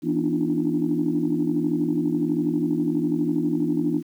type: tone cluster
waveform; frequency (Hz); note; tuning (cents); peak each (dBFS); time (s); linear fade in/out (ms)
sine; 166.1 / 243.1 / 289.2 / 301.4 / 342.7; E3 / B3 / D4 / D4 / F4; +13 / -27 / -27 / +45 / -33; -28 / -27 / -26 / -24 / -28; 0.02-4.03; 50
effects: tanh soft clip ceiling -11 dBFS + 9-bit